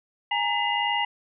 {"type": "tone cluster", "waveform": "sine", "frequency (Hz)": [827, 929, 2013, 2832], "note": ["G#5", "A#5", "B6", "F7"], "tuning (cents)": [-8, -6, 33, 23], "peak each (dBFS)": -28, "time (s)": [0.31, 1.05], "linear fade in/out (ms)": 5, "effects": []}